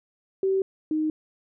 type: tone pair in turn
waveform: sine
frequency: 384.4 / 310.2 Hz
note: G4 / D#4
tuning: -34 / -5 cents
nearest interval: major third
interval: 371 cents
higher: first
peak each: -20 / -22 dBFS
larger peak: first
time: 0.43-0.62 / 0.91-1.1 s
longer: neither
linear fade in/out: 2 ms
effects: none